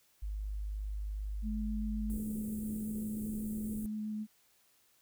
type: tone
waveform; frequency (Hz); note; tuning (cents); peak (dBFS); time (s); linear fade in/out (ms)
sine; 51.3; G#1; -21; -35; 0.22-2.18; 10
type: tone with vibrato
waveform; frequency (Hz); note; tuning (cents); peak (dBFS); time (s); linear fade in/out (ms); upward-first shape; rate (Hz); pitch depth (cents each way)
sine; 213.8; A3; -49; -35; 1.42-4.27; 50; square; 7.6; 8
type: band-stop noise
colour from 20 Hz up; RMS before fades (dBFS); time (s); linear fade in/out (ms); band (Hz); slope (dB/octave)
pink; -46; 2.1-3.86; 0; 470 to 8100; 48
effects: white hiss -69 dBFS RMS until 5.01 s